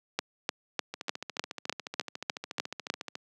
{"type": "two click trains", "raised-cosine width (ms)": 0.2, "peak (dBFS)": [-10, -19], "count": [10, 32], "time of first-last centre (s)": [[0.19, 2.901], [0.94, 3.154]], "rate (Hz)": [3.32, 14], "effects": ["high-pass 200 Hz 12 dB/octave"]}